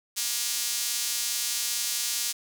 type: tone with high-pass filter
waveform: sawtooth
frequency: 237.7 Hz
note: A#3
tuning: 34 cents sharp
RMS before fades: -29 dBFS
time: 0.16-2.33 s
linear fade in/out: 20 ms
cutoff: 5300 Hz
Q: 0.93
effects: 8-bit